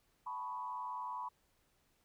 sine tone with frequency modulation, 987.8 Hz, B5, in tune, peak -39 dBFS, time 0.26-1.29 s, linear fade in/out 10 ms, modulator 111 Hz, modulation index 0.9, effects pink hiss -75 dBFS RMS until 2.04 s

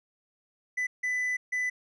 triangle tone bursts at uneven times, 1997 Hz, B6, 19 cents sharp, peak -25 dBFS, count 3, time 0.77-0.87 / 1.03-1.37 / 1.52-1.7 s, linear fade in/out 10 ms, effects resampled to 22050 Hz

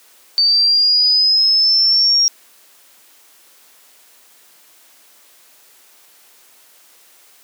sine linear sweep, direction up, 4574 to 5610 Hz, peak -10 dBFS, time 0.38-2.28 s, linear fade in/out 0 ms, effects white hiss -49 dBFS RMS until 7.43 s + high-pass 300 Hz 12 dB/octave

